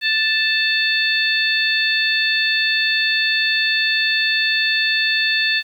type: harmonic tone with a mistuned harmonic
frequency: 880 Hz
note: A5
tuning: in tune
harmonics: 2 / 3 / 4 / 5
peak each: -19 / -21 / -22 / -23 dBFS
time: 0.01-5.63 s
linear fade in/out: 50 ms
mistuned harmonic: 4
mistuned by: +24 cents
effects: 8-bit